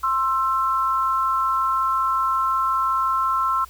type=tone pair together; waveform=sine; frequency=1056 / 1330.5 Hz; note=C6 / E6; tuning=+16 / +16 cents; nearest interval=major third; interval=400 cents; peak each=-21 dBFS; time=0.03-3.65 s; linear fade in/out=10 ms; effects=added 60 Hz sine -46 dBFS peak until 3.69 s + white hiss -49 dBFS RMS until 3.69 s

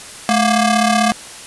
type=ring-modulated tone; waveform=sawtooth; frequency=466.2 Hz; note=A#4; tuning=in tune; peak=-5 dBFS; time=0.29-1.12 s; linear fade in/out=0 ms; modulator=251 Hz; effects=white hiss -34 dBFS RMS until 1.46 s + resampled to 24000 Hz

